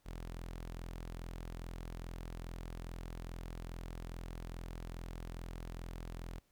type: tone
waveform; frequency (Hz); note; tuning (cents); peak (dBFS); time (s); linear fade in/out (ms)
sawtooth; 42.4; E1; +50; -39; 0.05-6.4; 20
effects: pink hiss -75 dBFS RMS until 6.51 s